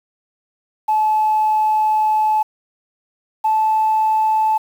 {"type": "tone pair in turn", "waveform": "sine", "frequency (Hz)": [862, 871.5], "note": ["A5", "A5"], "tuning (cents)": [-36, -17], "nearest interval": "unison", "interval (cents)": 19, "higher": "second", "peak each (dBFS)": -12, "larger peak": "neither", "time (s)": [[0.88, 2.43], [3.44, 4.58]], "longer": "first", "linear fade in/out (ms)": 10, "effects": ["tanh soft clip ceiling -9 dBFS", "7-bit"]}